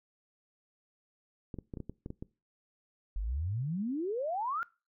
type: clicks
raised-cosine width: 3 ms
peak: -27 dBFS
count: 9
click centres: 1.542 / 1.587 / 1.738 / 1.772 / 1.803 / 1.896 / 2.061 / 2.104 / 2.225 s
type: exponential sweep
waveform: sine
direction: up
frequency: 43.65 to 1440 Hz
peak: -31 dBFS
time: 3.16-4.63 s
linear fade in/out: 0 ms
effects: noise-tail reverb RT60 0.3 s tail -22 dB re dry